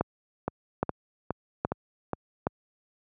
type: two click trains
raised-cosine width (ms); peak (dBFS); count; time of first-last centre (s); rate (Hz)
1; -11 / -14; 4 / 5; 0.01-2.469 / 0.48-2.133; 1.22 / 2.42
effects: high-pass 80 Hz 12 dB/octave